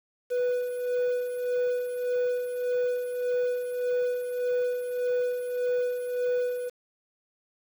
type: tone with tremolo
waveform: triangle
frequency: 493.9 Hz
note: B4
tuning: in tune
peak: -21 dBFS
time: 0.3-6.7 s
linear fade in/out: 20 ms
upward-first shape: sine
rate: 1.7 Hz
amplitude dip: 55%
effects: 8-bit